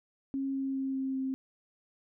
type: tone with pitch steps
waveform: sine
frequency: 271.3 / 269.6 / 267.9 / 266.2 / 264.5 Hz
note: C#4 / C#4 / C4 / C4 / C4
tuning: -37 / -48 / +41 / +30 / +19 cents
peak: -30 dBFS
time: 0.34-1.34 s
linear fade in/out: 0 ms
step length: 200 ms
effects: none